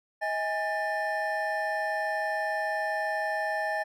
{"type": "tone cluster", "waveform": "triangle", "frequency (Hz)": [635, 823, 1776], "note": ["D#5", "G#5", "A6"], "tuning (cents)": [35, -16, 16], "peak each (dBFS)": -30, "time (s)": [0.21, 3.84], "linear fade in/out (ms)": 20, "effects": []}